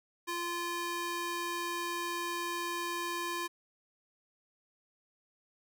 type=ring-modulated tone; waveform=sawtooth; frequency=692 Hz; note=F5; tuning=16 cents flat; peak=-29 dBFS; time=0.27-3.48 s; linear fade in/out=20 ms; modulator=346 Hz; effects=none